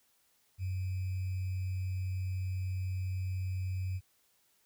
sine tone with sample-and-hold, 93 Hz, F#2, 9 cents sharp, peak -32 dBFS, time 0.58-4.01 s, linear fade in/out 50 ms, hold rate 2450 Hz, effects white hiss -71 dBFS RMS until 4.65 s

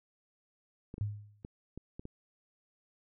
clicks, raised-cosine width 3 ms, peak -30 dBFS, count 6, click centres 0.941 / 0.981 / 1.449 / 1.776 / 1.995 / 2.054 s
sine tone with exponential decay, 103.83 Hz, G#2, in tune, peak -28 dBFS, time 1.01-1.43 s, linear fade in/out 0 ms, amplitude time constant 90 ms
effects none

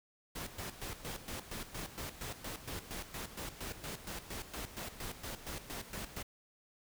pink noise with tremolo, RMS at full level -42 dBFS, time 0.35-6.23 s, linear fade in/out 10 ms, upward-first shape square, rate 4.3 Hz, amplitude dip 70%, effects none

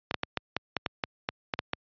clicks, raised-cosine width 0.3 ms, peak -11 dBFS, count 12, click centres 0.111 / 0.143 / 0.234 / 0.373 / 0.566 / 0.767 / 0.862 / 1.038 / 1.289 / 1.538 / 1.591 / 1.734 s, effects high-pass 80 Hz 12 dB/octave + resampled to 11025 Hz

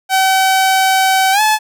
sawtooth tone with pitch glide, 763 to 861.4 Hz, G5 to A5, -47 to -37 cents, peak -6 dBFS, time 0.09-1.59 s, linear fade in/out 50 ms, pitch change +210 cents, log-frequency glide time 1.32-1.41 s, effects none

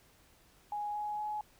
sine tone with pitch steps, 830.6 / 837.3 / 844.1 Hz, G#5 / G#5 / G#5, 0 / +14 / +28 cents, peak -34 dBFS, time 0.72-1.41 s, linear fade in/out 2 ms, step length 230 ms, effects pink hiss -64 dBFS RMS until 1.59 s

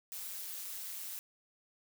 blue noise with amplitude modulation, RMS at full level -40 dBFS, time 0.12-1.19 s, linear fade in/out 0 ms, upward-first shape sine, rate 191 Hz, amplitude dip 65%, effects none

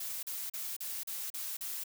blue noise bursts, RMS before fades -39 dBFS, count 7, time 0-1.838 s, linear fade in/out 5 ms, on 230 ms, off 38 ms, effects none

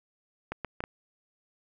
clicks, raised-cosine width 0.5 ms, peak -18 dBFS, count 4, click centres 0.52 / 0.647 / 0.805 / 0.839 s, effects none

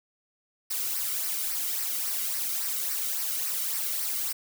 blue noise with flanger, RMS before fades -30 dBFS, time 0.7-4.33 s, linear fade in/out 10 ms, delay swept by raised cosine 0.28 to 1.2 ms, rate 3.6 Hz, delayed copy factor -0.6, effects none

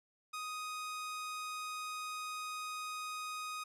sawtooth tone, 1248 Hz, D#6, 5 cents sharp, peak -36 dBFS, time 0.33-3.64 s, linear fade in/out 10 ms, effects low-pass 12000 Hz 12 dB/octave

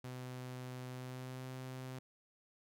sawtooth tone with pitch glide, 126.8 to 129.31 Hz, B2 to C3, +46 to -20 cents, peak -40 dBFS, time 0.04-1.99 s, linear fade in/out 5 ms, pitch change +34 cents, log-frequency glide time 0.89-1.5 s, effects none

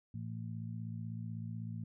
harmonic tone, 56.1 Hz, A1, 34 cents sharp, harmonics 2 / 3 / 4, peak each -41 / -45 / -47 dBFS, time 0.14-1.84 s, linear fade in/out 5 ms, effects none

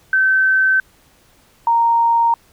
sine tone pair in turn, 1539 / 929.1 Hz, G6 / A#5, -32 / -6 cents, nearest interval major sixth, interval 874 cents, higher first, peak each -11 dBFS, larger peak neither, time 0.13-0.8 / 1.67-2.34 s, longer neither, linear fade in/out 2 ms, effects pink hiss -53 dBFS RMS until 2.52 s

